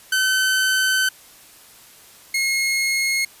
sawtooth tone pair in turn, 1527 / 2160 Hz, G6 / C#7, -46 / -45 cents, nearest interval tritone, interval 601 cents, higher second, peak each -13 / -15 dBFS, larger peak first, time 0.12-1.09 / 2.34-3.25 s, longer first, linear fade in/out 5 ms, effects white hiss -47 dBFS RMS until 3.4 s + resampled to 32000 Hz

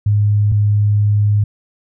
sine tone pair in turn, 103.83 / 103.83 Hz, G#2 / G#2, 0 / 0 cents, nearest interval unison, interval 0 cents, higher neither, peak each -10 dBFS, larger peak neither, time 0.06-0.52 / 0.52-1.44 s, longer second, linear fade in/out 5 ms, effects none

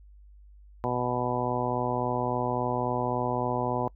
harmonic tone, 123.6 Hz, B2, 2 cents sharp, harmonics 1 / 2 / 3 / 4 / 5 / 6 / 7 / 8, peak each -34 / -34 / -34 / -34 / -34 / -34 / -34 / -34 dBFS, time 0.84-3.88 s, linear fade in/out 0 ms, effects noise-tail reverb RT60 0.1 s tail -24 dB re dry + added 50 Hz sine -49 dBFS peak until 3.95 s

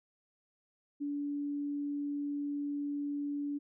sine tone, 287.9 Hz, D4, 34 cents flat, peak -33 dBFS, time 1-3.59 s, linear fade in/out 20 ms, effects none

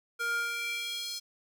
square tone with high-pass filter sweep, 468.5 Hz, A#4, 9 cents sharp, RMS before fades -34 dBFS, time 0.19-1.2 s, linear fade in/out 20 ms, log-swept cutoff 1100 to 4700 Hz, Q 3.2, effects none

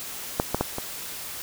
clicks, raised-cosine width 1 ms, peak -6 / -8 / -8 / -15 dBFS, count 4, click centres 0.399 / 0.546 / 0.61 / 0.784 s, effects white hiss -36 dBFS RMS until 1.42 s

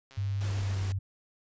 click train, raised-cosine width 0.2 ms, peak -35 dBFS, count 69, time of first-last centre 0.11-0.614 s, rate 135 Hz
sine tone with pitch glide, 100 to 96.43 Hz, G2 to G2, +35 to -28 cents, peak -28 dBFS, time 0.17-0.99 s, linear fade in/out 10 ms, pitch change -63 cents, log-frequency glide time 0.46-0.8 s
pink noise, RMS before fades -42 dBFS, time 0.41-0.92 s, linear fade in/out 0 ms
effects resampled to 16000 Hz

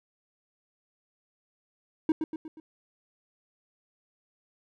triangle tone with echo, 315.5 Hz, D#4, 24 cents sharp, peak -18 dBFS, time 2.09-2.12 s, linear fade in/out 2 ms, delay 120 ms, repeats 4, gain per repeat -6 dB, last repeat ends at 2.6 s, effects none

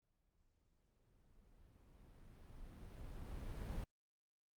brown noise with exponential growth, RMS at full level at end -43 dBFS, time 0.02-3.84 s, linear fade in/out 2 ms, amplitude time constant 830 ms, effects Opus 48 kbps

